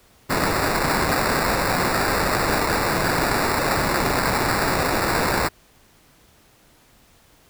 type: noise with sample-and-hold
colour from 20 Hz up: white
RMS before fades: -21 dBFS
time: 0.29-5.49 s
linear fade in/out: 20 ms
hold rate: 3150 Hz
effects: pink hiss -55 dBFS RMS until 7.49 s